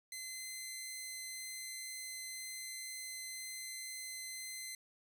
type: tone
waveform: 10% pulse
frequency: 2057 Hz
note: C7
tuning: 30 cents flat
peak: -34 dBFS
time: 0.12-4.75 s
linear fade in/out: 2 ms
effects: none